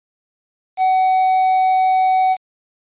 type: tone with quantisation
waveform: triangle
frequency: 751 Hz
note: F#5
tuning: 26 cents sharp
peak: -10 dBFS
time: 0.77-2.37 s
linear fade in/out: 50 ms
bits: 6
effects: resampled to 8000 Hz